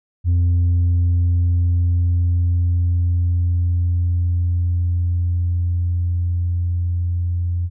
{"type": "tone with level ramp", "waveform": "sine", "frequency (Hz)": 87.31, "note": "F2", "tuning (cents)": 0, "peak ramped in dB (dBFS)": [-10, -17], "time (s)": [0.24, 7.7], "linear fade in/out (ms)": 50, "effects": ["tanh soft clip ceiling -12 dBFS"]}